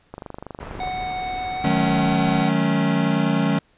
click train, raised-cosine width 1 ms, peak -19 dBFS, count 19, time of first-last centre 0.14-0.875 s, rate 24.5 Hz
pink low-pass noise, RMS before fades -36 dBFS, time 0.6-2.42 s, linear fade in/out 2 ms, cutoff 2000 Hz, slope 12 dB/octave
square tone with pitch glide, 740 to 752.9 Hz, F#5 to F#5, 0 to +30 cents, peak -26 dBFS, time 0.8-2.49 s, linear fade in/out 2 ms, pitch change +30 cents, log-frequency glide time 1.53-1.69 s
square chord, D# half-diminished seventh, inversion none, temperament equal with one note detuned, 155.56 / 185 / 215.7 / 277.2 Hz, D#3 / F#3 / A3 / C#4, 0 / 0 / -34 / 0 cents, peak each -24 dBFS, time 1.64-3.59 s, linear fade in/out 5 ms
effects pink hiss -60 dBFS RMS until 3.77 s + resampled to 8000 Hz

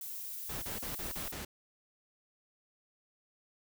violet noise, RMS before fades -42 dBFS, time 0.01-1.32 s, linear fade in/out 2 ms
pink noise bursts, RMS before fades -42 dBFS, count 6, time 0.49-1.45 s, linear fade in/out 5 ms, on 130 ms, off 36 ms
effects none

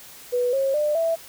sine tone with pitch steps, 491.2 / 541.9 / 597.8 / 659.5 Hz, B4 / C#5 / D5 / E5, -9 / -39 / +31 / +1 cents, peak -19 dBFS, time 0.32-1.16 s, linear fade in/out 20 ms, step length 210 ms, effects white hiss -44 dBFS RMS until 1.28 s

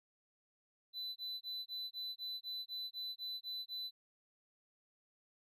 triangle tone bursts, 4001 Hz, B7, 22 cents sharp, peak -39 dBFS, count 12, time 0.93-3.91 s, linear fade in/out 50 ms, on 230 ms, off 20 ms, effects none

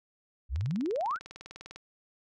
sine exponential sweep, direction up, 55 to 1605 Hz, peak -28 dBFS, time 0.49-1.19 s, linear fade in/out 50 ms
click train, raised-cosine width 0.2 ms, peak -28 dBFS, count 25, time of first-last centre 0.56-1.76 s, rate 20 Hz
effects none

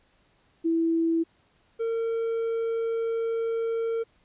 sine / triangle tone pair in turn, 329.6 / 456.4 Hz, E4 / A#4, 0 / -37 cents, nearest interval tritone, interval 563 cents, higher second, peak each -21 / -23 dBFS, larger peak first, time 0.64-1.24 / 1.79-4.04 s, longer second, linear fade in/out 20 ms, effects pink hiss -65 dBFS RMS until 4.24 s + resampled to 8000 Hz

